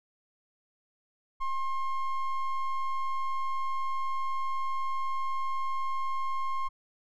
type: ring-modulated tone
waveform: triangle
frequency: 534 Hz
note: C5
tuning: 35 cents sharp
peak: -24 dBFS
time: 1.4-6.69 s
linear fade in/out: 20 ms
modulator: 534 Hz
effects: none